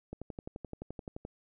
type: click train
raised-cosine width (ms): 2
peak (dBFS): -27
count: 14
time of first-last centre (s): 0.13-1.251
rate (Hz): 11.6
effects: none